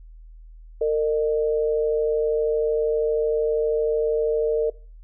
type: tone pair together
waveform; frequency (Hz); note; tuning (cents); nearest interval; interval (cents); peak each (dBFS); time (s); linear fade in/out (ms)
sine; 456.4 / 609.2; A#4 / D#5; -37 / -37; perfect fourth; 500; -19 / -26; 0.81-4.7; 5
effects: noise-tail reverb RT60 0.4 s tail -22 dB re dry + added 40 Hz sine -41 dBFS peak until 5.03 s